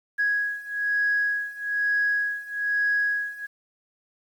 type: beating tone pair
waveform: sine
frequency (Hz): 1661.2 / 1662.3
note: G#6 / G#6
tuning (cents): 0 / +1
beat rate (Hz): 1.1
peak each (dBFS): -26 / -24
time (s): 0.18-3.47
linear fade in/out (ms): 20
effects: tanh soft clip ceiling -15 dBFS + 9-bit